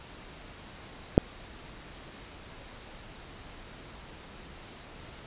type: click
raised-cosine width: 2 ms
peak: -3 dBFS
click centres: 1.179 s
effects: pink hiss -47 dBFS RMS until 5.26 s + resampled to 8000 Hz